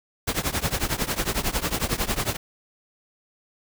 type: noise with tremolo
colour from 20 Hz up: pink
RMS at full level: -22 dBFS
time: 0.27-2.37 s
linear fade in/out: 10 ms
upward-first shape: triangle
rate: 11 Hz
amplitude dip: 95%
effects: none